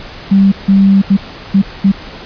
sine tone bursts at uneven times, 195.7 Hz, G3, 3 cents flat, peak -4 dBFS, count 5, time 0.31-0.52 / 0.68-1.02 / 1.1-1.17 / 1.54-1.62 / 1.84-1.92 s, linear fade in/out 10 ms, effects pink hiss -30 dBFS RMS until 2.25 s + resampled to 11025 Hz

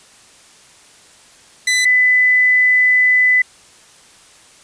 sawtooth / sine tone pair in turn, 2002 / 2002 Hz, B6 / B6, +23 / +23 cents, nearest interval unison, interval 0 cents, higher neither, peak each -9 / -9 dBFS, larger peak neither, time 1.67-1.85 / 1.85-3.42 s, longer second, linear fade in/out 5 ms, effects white hiss -46 dBFS RMS until 4.63 s + resampled to 22050 Hz

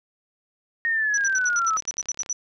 sine linear sweep, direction down, 1862 to 1276 Hz, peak -20 dBFS, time 0.85-1.77 s, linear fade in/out 0 ms
sine tone bursts, 5920 Hz, F#8, in tune, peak -23 dBFS, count 12, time 1.14-2.329 s, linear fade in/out 2 ms, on 34 ms, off 71 ms
click train, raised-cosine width 0.2 ms, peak -26 dBFS, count 39, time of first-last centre 1.18-2.291 s, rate 34.2 Hz
effects none

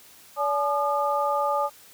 sine tone cluster, 573 / 855 / 1213 Hz, D5 / A5 / D#6, -43 / -50 / -44 cents, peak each -26 dBFS, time 0.36-1.7 s, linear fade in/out 50 ms, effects white hiss -51 dBFS RMS until 1.93 s + high-pass 60 Hz 12 dB/octave

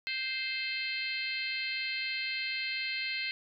harmonic tone, 523 Hz, C5, 1 cent flat, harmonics 3 / 4 / 5 / 6 / 7 / 8 / 9, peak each -44 / -36 / -38 / -42 / -49 / -38 / -49 dBFS, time 0.07-3.31 s, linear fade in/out 0 ms, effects none

